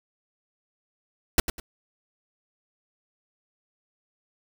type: noise with echo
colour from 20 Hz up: pink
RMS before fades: -17 dBFS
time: 1.38-1.4 s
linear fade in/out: 2 ms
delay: 100 ms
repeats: 2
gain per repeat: -11 dB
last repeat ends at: 1.6 s
effects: none